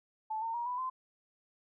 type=tone with pitch steps; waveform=sine; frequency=872 / 909.6 / 948.7 / 989.6 / 1032.2 Hz; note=A5 / A#5 / A#5 / B5 / C6; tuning=-16 / -43 / +30 / +3 / -24 cents; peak=-33 dBFS; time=0.3-0.9 s; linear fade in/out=10 ms; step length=120 ms; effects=none